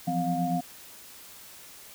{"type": "tone cluster", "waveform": "sine", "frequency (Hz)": [171.2, 179.7, 257.1, 709], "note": ["F3", "F3", "C4", "F5"], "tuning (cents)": [-34, 50, -30, 26], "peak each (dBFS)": [-30, -33, -31, -29], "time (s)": [0.07, 0.61], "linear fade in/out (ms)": 10, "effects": ["white hiss -48 dBFS RMS until 1.94 s"]}